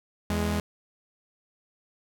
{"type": "tone pair together", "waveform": "sawtooth", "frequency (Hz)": [82.23, 207.7], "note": ["E2", "G#3"], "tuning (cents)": [-4, 0], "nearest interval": "octave + major third", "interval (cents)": 1604, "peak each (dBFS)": -24, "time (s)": [0.3, 0.6], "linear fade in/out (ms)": 0, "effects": []}